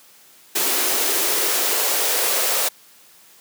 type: noise with high-pass filter sweep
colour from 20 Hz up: white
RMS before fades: -20 dBFS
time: 0.55-2.69 s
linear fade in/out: 10 ms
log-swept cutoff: 330 to 520 Hz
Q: 2.5
effects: white hiss -50 dBFS RMS until 3.4 s + high-pass 150 Hz 12 dB/octave